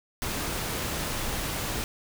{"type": "noise", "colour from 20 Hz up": "pink", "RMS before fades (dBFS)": -31, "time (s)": [0.22, 1.84], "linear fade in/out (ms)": 0, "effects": []}